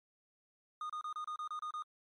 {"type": "tone bursts", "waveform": "triangle", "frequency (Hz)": 1229, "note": "D#6", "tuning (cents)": -22, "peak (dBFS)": -36, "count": 9, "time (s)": [0.81, 1.824], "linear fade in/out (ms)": 2, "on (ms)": 86, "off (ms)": 30, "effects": ["MP3 48 kbps"]}